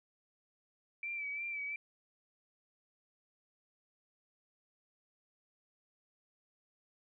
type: tone with vibrato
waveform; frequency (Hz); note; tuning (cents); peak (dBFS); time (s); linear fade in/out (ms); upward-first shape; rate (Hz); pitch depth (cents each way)
sine; 2321; D7; -21; -37; 1.03-1.76; 2; sine; 2.9; 42
effects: none